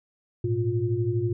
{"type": "tone cluster", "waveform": "sine", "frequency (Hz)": [106.3, 118.6, 353], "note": ["G#2", "A#2", "F4"], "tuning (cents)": [41, 30, 19], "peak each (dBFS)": -27, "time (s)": [0.44, 1.33], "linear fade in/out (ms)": 5, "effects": []}